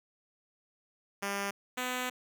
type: tone pair in turn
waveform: 5% pulse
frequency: 199.6 / 251.5 Hz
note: G3 / B3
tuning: +32 / +32 cents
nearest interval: major third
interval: 400 cents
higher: second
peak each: -21 dBFS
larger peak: neither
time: 1.22-1.51 / 1.77-2.1 s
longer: second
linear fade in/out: 10 ms
effects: none